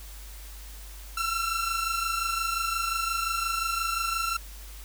sawtooth tone pair together, 1338 / 1363.7 Hz, E6 / F6, +25 / -42 cents, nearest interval unison, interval 33 cents, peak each -26 dBFS, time 1.17-4.37 s, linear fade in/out 5 ms, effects added 50 Hz sine -41 dBFS peak until 4.84 s + white hiss -48 dBFS RMS until 4.84 s

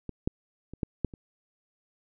clicks, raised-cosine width 3 ms, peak -22 / -13 / -28 / -15 / -13 / -30 dBFS, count 6, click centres 0.093 / 0.275 / 0.736 / 0.832 / 1.047 / 1.138 s, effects none

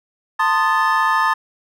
triangle tone cluster, 893 / 1047 / 1236 / 1746 Hz, A5 / C6 / D#6 / A6, +25 / +1 / -12 / -14 cents, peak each -18 dBFS, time 0.39-1.34 s, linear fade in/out 10 ms, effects none

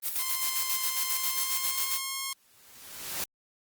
blue noise with tremolo, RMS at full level -29 dBFS, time 0.02-2 s, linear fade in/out 50 ms, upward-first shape square, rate 7.4 Hz, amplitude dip 55%
5% pulse tone with pitch glide, 1046.5 to 1075.9 Hz, C6 to C6, 0 to +48 cents, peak -20 dBFS, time 0.19-2.33 s, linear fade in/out 2 ms, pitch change +48 cents, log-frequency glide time 1.11-2.11 s
white noise with exponential growth, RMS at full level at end -31 dBFS, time 2.27-3.24 s, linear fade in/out 2 ms, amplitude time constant 210 ms
effects Opus 32 kbps

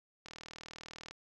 click train, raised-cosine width 0.2 ms, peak -30 dBFS, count 35, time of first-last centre 0.26-1.11 s, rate 40 Hz, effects none

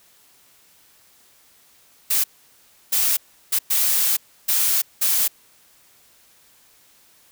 blue noise bursts at uneven times, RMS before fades -19 dBFS, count 6, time 2.1-2.24 / 2.92-3.17 / 3.52-3.59 / 3.7-4.17 / 4.48-4.82 / 5.01-5.28 s, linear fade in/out 10 ms, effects white hiss -55 dBFS RMS until 7.31 s

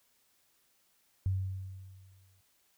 sine tone with exponential decay, 94.9 Hz, F#2, 44 cents sharp, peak -26 dBFS, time 1.26-2.41 s, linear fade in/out 0 ms, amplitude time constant 250 ms, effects white hiss -71 dBFS RMS until 2.77 s

